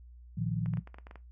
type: chord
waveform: sine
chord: Bb suspended fourth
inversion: none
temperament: equal with one note detuned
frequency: 114.47 / 155.56 / 174.61 Hz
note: Bb2 / Eb3 / F3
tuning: -31 / 0 / 0 cents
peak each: -34 / -34 / -34 dBFS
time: 0.37-0.8 s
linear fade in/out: 10 ms
type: clicks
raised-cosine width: 0.5 ms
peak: -33 dBFS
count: 9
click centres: 0.66 / 0.737 / 0.772 / 0.874 / 0.944 / 0.985 / 1.069 / 1.111 / 1.157 s
effects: noise-tail reverb RT60 0.2 s tail -17 dB re dry + added 60 Hz sine -49 dBFS peak until 1.31 s